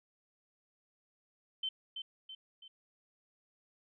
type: tone with echo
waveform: sine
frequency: 3087 Hz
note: G7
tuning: 27 cents flat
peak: -33 dBFS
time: 1.63-1.69 s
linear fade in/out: 5 ms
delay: 330 ms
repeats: 3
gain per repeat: -6 dB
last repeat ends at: 2.68 s
effects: none